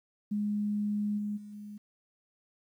sine tone with level steps, 207.7 Hz, G#3, in tune, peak -28 / -31 / -43 / -41 dBFS, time 0.31-1.78 s, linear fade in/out 10 ms, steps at 1.17 / 1.36 / 1.52 s, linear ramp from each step 20 ms, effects 11-bit

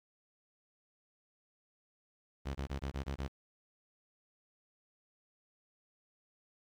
sawtooth tone bursts, 68.7 Hz, C#2, 15 cents flat, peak -32 dBFS, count 7, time 2.45-3.282 s, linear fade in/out 20 ms, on 100 ms, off 22 ms, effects low-pass 6000 Hz 12 dB/octave + 11-bit

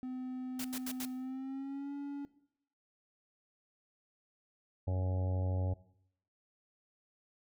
triangle tone with pitch glide, 255.3 to 283.3 Hz, C4 to C#4, -42 to +38 cents, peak -36 dBFS, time 0.03-2.25 s, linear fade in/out 0 ms, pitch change +180 cents, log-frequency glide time 1.15-1.93 s
white noise bursts, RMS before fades -41 dBFS, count 4, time 0.59-1.054 s, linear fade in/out 5 ms, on 56 ms, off 80 ms
harmonic tone, 92.5 Hz, F#2, in tune, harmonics 1 / 2 / 3 / 4 / 5 / 6 / 7 / 8 / 9, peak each -31 / -46 / -46 / -53 / -49 / -45 / -51 / -54 / -52 dBFS, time 4.87-5.74 s, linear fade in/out 10 ms
effects noise-tail reverb RT60 0.7 s tail -18 dB re dry

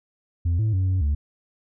sine tone with pitch steps, 85.5 / 109.3 / 93.8 / 93.2 / 72.9 Hz, F2 / A2 / F#2 / F#2 / D2, -36 / -11 / +24 / +13 / -12 cents, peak -16 dBFS, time 0.45-1.15 s, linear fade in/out 10 ms, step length 140 ms, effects tanh soft clip ceiling -18 dBFS

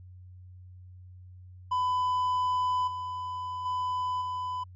triangle tone with level steps, 1002 Hz, B5, 25 cents sharp, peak -23 / -31 / -26 / -29 dBFS, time 1.71-4.64 s, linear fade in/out 10 ms, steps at 2.87 / 3.65 / 4.21 s, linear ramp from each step 10 ms, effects added 91 Hz sine -46 dBFS peak until 4.75 s + resampled to 16000 Hz

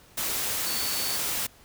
sine tone in noise, 4473 Hz, C#8, 15 cents sharp, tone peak -33 dBFS, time 0.66-1.17 s, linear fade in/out 10 ms, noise white, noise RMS -29 dBFS, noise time 0.17-1.47 s, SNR -7 dB, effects pink hiss -55 dBFS RMS until 1.64 s

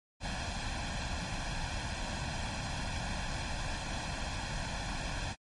pink noise with comb filter, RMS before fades -36 dBFS, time 0.2-5.36 s, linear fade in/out 50 ms, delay 1.2 ms, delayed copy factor +0.75, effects low-pass 6000 Hz 12 dB/octave + MP3 48 kbps

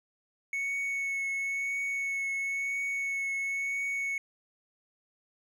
triangle tone with vibrato, 2210 Hz, C#7, 6 cents flat, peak -28 dBFS, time 0.53-4.18 s, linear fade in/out 2 ms, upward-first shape triangle, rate 0.98 Hz, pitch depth 16 cents each way, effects none

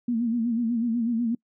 sine tone with vibrato, 233.1 Hz, A#3, in tune, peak -22 dBFS, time 0.08-1.35 s, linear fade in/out 5 ms, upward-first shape sine, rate 8.1 Hz, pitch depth 79 cents each way, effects noise-tail reverb RT60 0.1 s tail -25 dB re dry

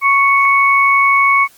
sine tone pair together, 1108.5 / 2217 Hz, C#6 / C#7, 0 / 0 cents, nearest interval octave, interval 1200 cents, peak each -11 dBFS, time 0.01-1.48 s, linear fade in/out 50 ms, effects white hiss -47 dBFS RMS until 1.57 s + Opus 24 kbps

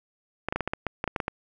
clicks, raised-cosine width 0.5 ms, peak -12 dBFS, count 12, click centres 0.486 / 0.525 / 0.56 / 0.607 / 0.676 / 0.735 / 0.867 / 1.041 / 1.077 / 1.162 / 1.202 / 1.281 s, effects none

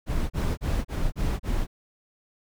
brown noise bursts, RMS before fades -25 dBFS, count 6, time 0.06-1.67 s, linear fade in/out 50 ms, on 240 ms, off 34 ms, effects none

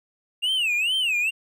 triangle tone with vibrato, 2744 Hz, F7, 31 cents flat, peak -19 dBFS, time 0.42-1.31 s, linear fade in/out 20 ms, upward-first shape sine, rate 2.3 Hz, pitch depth 230 cents each way, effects none

